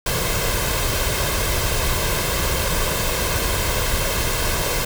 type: noise with comb filter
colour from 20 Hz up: pink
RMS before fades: -21 dBFS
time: 0.06-4.85 s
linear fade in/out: 5 ms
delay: 1.9 ms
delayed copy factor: +0.55
effects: none